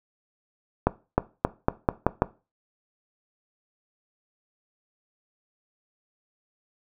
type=accelerating click train; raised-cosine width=1 ms; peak=-4 dBFS; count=7; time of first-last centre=0.87-2.221 s; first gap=310 ms; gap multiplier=0.87; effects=noise-tail reverb RT60 0.3 s tail -18 dB re dry